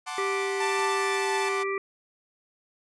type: chord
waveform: sawtooth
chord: D dominant seventh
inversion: first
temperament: equal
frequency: 740 / 880 / 1046.5 / 1174.7 Hz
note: F#5 / A5 / C6 / D6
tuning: 0 / 0 / 0 / 0 cents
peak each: -33 / -35 / -36 / -33 dBFS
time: 0.06-1.64 s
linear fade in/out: 20 ms
type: harmonic tone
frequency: 392 Hz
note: G4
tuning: in tune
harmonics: 1 / 3 / 5 / 6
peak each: -28 / -33 / -35 / -36 dBFS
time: 0.18-1.78 s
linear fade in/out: 2 ms
type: tone with pitch glide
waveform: sawtooth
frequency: 885 to 876.9 Hz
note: A5 to A5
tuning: +10 to -6 cents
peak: -25 dBFS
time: 0.6-1.49 s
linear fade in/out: 5 ms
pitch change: -16 cents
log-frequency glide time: 0.79-1.28 s
type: noise with exponential decay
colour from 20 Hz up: white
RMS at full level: -38 dBFS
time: 0.79-0.87 s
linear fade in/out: 1 ms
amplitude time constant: 17 ms
effects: resampled to 24000 Hz